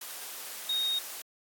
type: tone in noise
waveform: sine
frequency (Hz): 3729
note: A#7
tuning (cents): 0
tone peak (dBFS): -27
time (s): 0.69-0.99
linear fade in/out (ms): 5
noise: white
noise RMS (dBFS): -41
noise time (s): 0.01-1.22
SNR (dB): +11
effects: high-pass 400 Hz 12 dB/octave + AAC 64 kbps